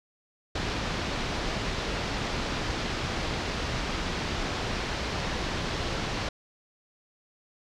pink low-pass noise, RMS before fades -31 dBFS, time 0.55-6.29 s, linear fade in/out 5 ms, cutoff 5400 Hz, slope 24 dB/octave, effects none

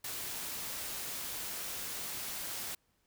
white noise, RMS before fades -40 dBFS, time 0.04-2.75 s, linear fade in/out 5 ms, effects pink hiss -75 dBFS RMS until 3.06 s

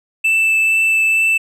triangle tone with vibrato, 2644 Hz, E7, 5 cents sharp, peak -10 dBFS, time 0.24-1.38 s, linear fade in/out 10 ms, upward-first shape triangle, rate 2.2 Hz, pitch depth 8 cents each way, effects none

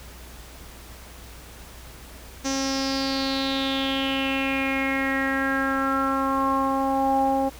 sawtooth tone with low-pass filter sweep, 269.8 Hz, C#4, 47 cents flat, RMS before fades -24 dBFS, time 2.44-7.5 s, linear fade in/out 20 ms, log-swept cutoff 6100 to 710 Hz, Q 6.3, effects added 60 Hz sine -44 dBFS peak until 7.59 s + pink hiss -45 dBFS RMS until 7.59 s

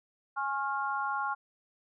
sine chord, Db major, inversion second, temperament equal with one note detuned, 830.6 / 1086.5 / 1396.9 Hz, Ab5 / Db6 / F6, 0 / -35 / 0 cents, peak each -34 dBFS, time 0.36-1.35 s, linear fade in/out 20 ms, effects none

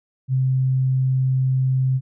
sine tone, 130.81 Hz, C3, in tune, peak -16 dBFS, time 0.28-2.01 s, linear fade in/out 50 ms, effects none

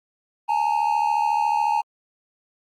triangle tone pair together, 842 / 916 Hz, G#5 / A#5, +24 / -31 cents, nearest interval minor second, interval 145 cents, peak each -19 / -20 dBFS, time 0.48-1.82 s, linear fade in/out 20 ms, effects Opus 32 kbps

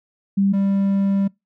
sine / triangle tone pair in turn, 196.9 / 196.9 Hz, G3 / G3, +8 / +8 cents, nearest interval unison, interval 0 cents, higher neither, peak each -14 dBFS, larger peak neither, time 0.37-0.53 / 0.53-1.28 s, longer second, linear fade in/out 10 ms, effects noise-tail reverb RT60 0.2 s tail -25 dB re dry

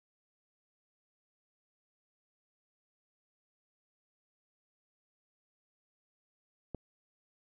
click, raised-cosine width 2 ms, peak -25 dBFS, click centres 6.747 s, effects none

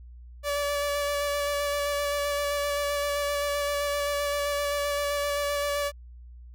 sawtooth tone with vibrato, 576 Hz, D5, 34 cents flat, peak -22 dBFS, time 0.43-5.92 s, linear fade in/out 50 ms, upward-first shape square, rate 7.7 Hz, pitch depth 11 cents each way, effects added 60 Hz sine -43 dBFS peak until 6.54 s

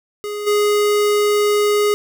square tone with level steps, 415.3 Hz, G#4, in tune, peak -24 / -14 dBFS, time 0.24-1.94 s, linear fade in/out 0 ms, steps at 0.46 s, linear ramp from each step 20 ms, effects none

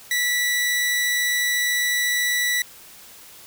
sawtooth tone, 1958 Hz, B6, 15 cents flat, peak -16 dBFS, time 0.11-2.62 s, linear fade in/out 2 ms, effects white hiss -45 dBFS RMS until 3.46 s

